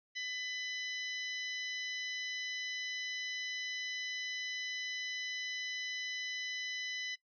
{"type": "harmonic tone with a mistuned harmonic", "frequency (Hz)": 1000, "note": "B5", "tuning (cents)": 21, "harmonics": [2, 3, 4, 5, 6], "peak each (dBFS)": [-40, -44, -46, -48, -50], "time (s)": [0.15, 7.16], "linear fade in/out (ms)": 20, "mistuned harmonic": 5, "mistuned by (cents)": 32, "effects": ["noise-tail reverb RT60 0.1 s tail -19 dB re dry"]}